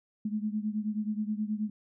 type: beating tone pair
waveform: sine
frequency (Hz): 210 / 219.4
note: G#3 / A3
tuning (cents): +19 / -5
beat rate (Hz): 9.4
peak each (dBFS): -31 / -34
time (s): 0.25-1.7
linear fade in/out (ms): 5
effects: none